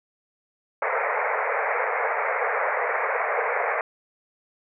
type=band-pass noise; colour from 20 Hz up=pink; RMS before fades=-25 dBFS; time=0.82-3.81 s; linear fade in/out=2 ms; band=440 to 2300 Hz; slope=96 dB/octave; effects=none